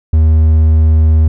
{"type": "tone with hard clipping", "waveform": "triangle", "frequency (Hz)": 79.1, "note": "D#2", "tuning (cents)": 29, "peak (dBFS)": -6, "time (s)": [0.13, 1.28], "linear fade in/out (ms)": 5, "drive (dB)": 6, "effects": []}